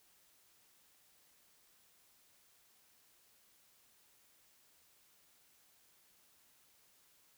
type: silence
effects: white hiss -69 dBFS RMS until 7.37 s